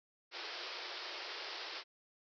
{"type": "band-pass noise", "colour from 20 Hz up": "white", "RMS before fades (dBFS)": -45, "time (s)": [0.31, 1.84], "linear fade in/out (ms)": 50, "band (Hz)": [330, 5300], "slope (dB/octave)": 96, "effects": []}